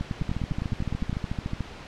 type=two click trains; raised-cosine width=5 ms; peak=-16 / -16 dBFS; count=12 / 20; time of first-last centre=0.01-1.129 / 0.22-1.607 s; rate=9.83 / 13.7 Hz; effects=pink hiss -42 dBFS RMS until 1.87 s + low-pass 4000 Hz 12 dB/octave